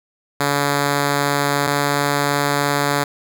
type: tone pair in turn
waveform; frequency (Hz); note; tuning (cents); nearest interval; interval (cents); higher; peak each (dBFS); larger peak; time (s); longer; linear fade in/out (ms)
5% pulse; 142.8 / 143.3; D3 / D3; -48 / -42; unison; 6; second; -5; neither; 0.4-1.67 / 1.67-3.04; second; 5
effects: none